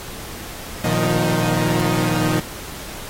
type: tone cluster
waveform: sawtooth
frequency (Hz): 118.9 / 155.8 / 177.6 / 311.4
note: A#2 / D#3 / F3 / D#4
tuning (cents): +35 / +3 / +29 / +2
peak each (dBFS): -19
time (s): 0.84-2.4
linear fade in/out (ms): 5
effects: pink hiss -34 dBFS RMS until 3.09 s + AAC 48 kbps